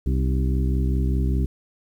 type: harmonic tone with a mistuned harmonic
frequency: 65 Hz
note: C2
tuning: 11 cents flat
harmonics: 1 / 2 / 3 / 4 / 5 / 6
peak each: -20 / -26 / -30 / -32 / -34 / -36 dBFS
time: 0.06-1.46 s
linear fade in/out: 5 ms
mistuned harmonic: 5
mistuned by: -54 cents
effects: 9-bit